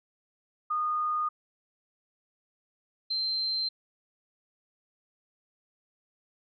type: tone pair in turn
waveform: sine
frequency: 1228 / 4126 Hz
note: D#6 / C8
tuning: -23 / -25 cents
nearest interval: octave + major sixth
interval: 2098 cents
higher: second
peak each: -26 / -27 dBFS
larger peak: first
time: 0.7-1.29 / 3.1-3.69 s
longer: neither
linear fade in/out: 10 ms
effects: none